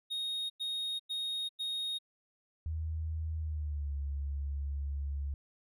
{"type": "tone bursts", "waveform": "triangle", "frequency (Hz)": 3729, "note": "A#7", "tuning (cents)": 0, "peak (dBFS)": -32, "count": 4, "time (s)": [0.1, 1.988], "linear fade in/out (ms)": 20, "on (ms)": 400, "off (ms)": 96}
{"type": "tone with pitch glide", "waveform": "sine", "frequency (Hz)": [79.4, 70.33], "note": ["D#2", "C#2"], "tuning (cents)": [36, 26], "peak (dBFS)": -33, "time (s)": [2.66, 5.34], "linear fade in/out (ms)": 0, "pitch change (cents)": -210, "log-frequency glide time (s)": [3.38, 3.94]}
{"effects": []}